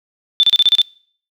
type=tone bursts; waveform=sine; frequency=3539 Hz; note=A7; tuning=9 cents sharp; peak=-7 dBFS; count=7; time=0.4-0.816 s; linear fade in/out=0 ms; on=32 ms; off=32 ms; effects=noise-tail reverb RT60 0.5 s tail -24 dB re dry